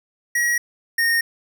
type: tone pair in turn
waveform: square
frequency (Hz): 1906 / 1847.5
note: A#6 / A#6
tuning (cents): +38 / -16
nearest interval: minor second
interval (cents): 54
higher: first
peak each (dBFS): -18 / -17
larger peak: second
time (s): 0.35-0.58 / 0.98-1.21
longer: neither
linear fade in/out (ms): 5
effects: none